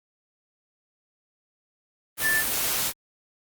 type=tone in noise; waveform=sine; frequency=1760 Hz; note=A6; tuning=in tune; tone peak=-21 dBFS; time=2.21-2.44 s; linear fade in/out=50 ms; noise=white; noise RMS=-26 dBFS; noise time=2.17-2.93 s; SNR=+2 dB; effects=Opus 32 kbps